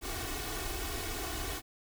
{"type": "noise with comb filter", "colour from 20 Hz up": "pink", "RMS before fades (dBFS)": -37, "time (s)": [0.01, 1.62], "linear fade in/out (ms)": 50, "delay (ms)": 2.7, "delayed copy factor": 0.95, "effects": []}